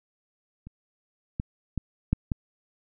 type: clicks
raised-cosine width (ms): 5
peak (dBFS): -29 / -16 / -16 / -9 / -14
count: 5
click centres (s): 0.67 / 1.399 / 1.777 / 2.13 / 2.318
effects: none